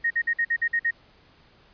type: tone bursts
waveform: sine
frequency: 1864.7 Hz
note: A#6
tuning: in tune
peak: -20 dBFS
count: 8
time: 0.04-0.91 s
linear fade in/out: 10 ms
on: 65 ms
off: 50 ms
effects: pink hiss -57 dBFS RMS until 1.73 s + resampled to 11025 Hz